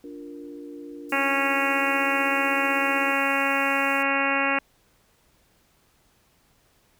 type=chord; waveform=sine; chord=Bb major; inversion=first; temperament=just; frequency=291.4 / 349.6 / 466.2 Hz; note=D4 / F4 / Bb4; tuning=-13 / +2 / 0 cents; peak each=-38 / -43 / -43 dBFS; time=0.04-3.13 s; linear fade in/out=2 ms
type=high-pass noise; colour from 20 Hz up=pink; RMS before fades=-48 dBFS; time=1.09-4.03 s; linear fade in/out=5 ms; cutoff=5900 Hz; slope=24 dB/octave
type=harmonic tone; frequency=275.5 Hz; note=C#4; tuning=11 cents flat; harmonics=1 / 2 / 3 / 4 / 5 / 6 / 7 / 8 / 9 / 10; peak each=-30 / -30 / -30 / -30 / -30 / -30 / -30 / -30 / -30 / -30 dBFS; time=1.12-4.59 s; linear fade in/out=5 ms
effects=pink hiss -63 dBFS RMS until 6.99 s